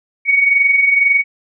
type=tone pair together; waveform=sine; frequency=2217 / 2239 Hz; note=C#7 / C#7; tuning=0 / +17 cents; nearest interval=unison; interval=17 cents; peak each=-18 / -10 dBFS; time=0.25-1.24 s; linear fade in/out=50 ms; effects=none